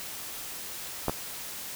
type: clicks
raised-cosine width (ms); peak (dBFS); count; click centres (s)
1; -12 / -14; 2; 1.083 / 1.096
effects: white hiss -39 dBFS RMS until 1.75 s